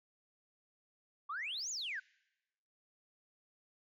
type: exponential two-way sweep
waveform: sine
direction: up then down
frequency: 1089 to 7170 to 1456 Hz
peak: -37 dBFS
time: 1.29-2 s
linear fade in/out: 10 ms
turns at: 1.7 s
effects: noise-tail reverb RT60 1.0 s tail -26 dB re dry + tanh soft clip ceiling -33 dBFS